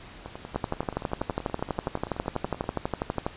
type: two click trains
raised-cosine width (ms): 1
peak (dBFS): -12 / -22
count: 34 / 26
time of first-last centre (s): 0.56-3.265 / 0.26-2.641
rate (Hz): 12.2 / 10.5
effects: pink hiss -46 dBFS RMS until 3.36 s + resampled to 8000 Hz